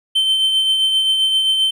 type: tone with tremolo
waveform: triangle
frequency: 3095 Hz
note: G7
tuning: 23 cents flat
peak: -10 dBFS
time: 0.15-1.71 s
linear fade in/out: 10 ms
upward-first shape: triangle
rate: 7.6 Hz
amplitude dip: 40%
effects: none